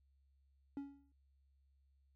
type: tone with exponential decay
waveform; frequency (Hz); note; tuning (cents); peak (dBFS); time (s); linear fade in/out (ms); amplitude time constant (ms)
triangle; 280; C#4; +18; -37; 0.77-1.12; 1; 75
effects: added 68 Hz sine -70 dBFS peak until 2.15 s